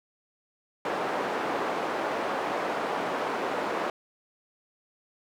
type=band-pass noise; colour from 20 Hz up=white; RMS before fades=-30 dBFS; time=0.85-3.9 s; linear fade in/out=2 ms; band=330 to 930 Hz; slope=12 dB/octave; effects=none